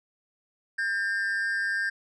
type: tone pair together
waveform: triangle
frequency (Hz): 1600 / 1798.5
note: G6 / A6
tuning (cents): +35 / +37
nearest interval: major second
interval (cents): 202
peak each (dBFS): -25 / -29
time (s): 0.78-1.9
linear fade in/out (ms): 10
effects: resampled to 24000 Hz